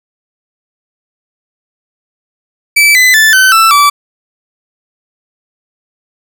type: tone with pitch steps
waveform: 40% pulse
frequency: 2313 / 2014 / 1752.9 / 1526 / 1328.5 / 1156.5 Hz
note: D7 / B6 / A6 / G6 / E6 / D6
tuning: -27 / +33 / -7 / -47 / +13 / -27 cents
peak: -3 dBFS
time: 2.76-3.9 s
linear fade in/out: 10 ms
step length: 190 ms
effects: none